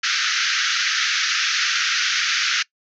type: band-pass noise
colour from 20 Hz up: pink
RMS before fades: -21 dBFS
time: 0.03-2.63 s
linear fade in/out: 10 ms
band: 1300 to 6400 Hz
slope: 96 dB/octave
effects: noise-tail reverb RT60 0.1 s tail -22 dB re dry